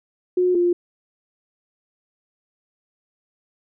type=tone pair in turn; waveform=sine; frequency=362.2 / 350.7 Hz; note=F#4 / F4; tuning=-37 / +7 cents; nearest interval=minor second; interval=56 cents; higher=first; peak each=-15 dBFS; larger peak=neither; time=0.37-0.55 / 0.55-0.73 s; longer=neither; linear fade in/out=5 ms; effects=none